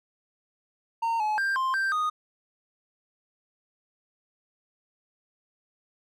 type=tone with pitch steps; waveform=triangle; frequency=917 / 853 / 1585 / 1050 / 1571 / 1238 Hz; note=A#5 / G#5 / G6 / C6 / G6 / D#6; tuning=-29 / +46 / +19 / +6 / +3 / -9 cents; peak=-22 dBFS; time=1.02-2.1 s; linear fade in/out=10 ms; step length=180 ms; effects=none